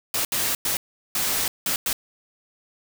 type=noise bursts at uneven times; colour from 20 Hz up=white; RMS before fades=-24 dBFS; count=6; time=0.14-0.25 / 0.32-0.55 / 0.65-0.77 / 1.15-1.48 / 1.66-1.76 / 1.86-1.93 s; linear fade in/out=2 ms; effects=none